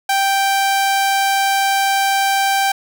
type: tone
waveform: sawtooth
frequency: 784 Hz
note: G5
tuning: in tune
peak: -10 dBFS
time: 0.09-2.72 s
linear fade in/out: 5 ms
effects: none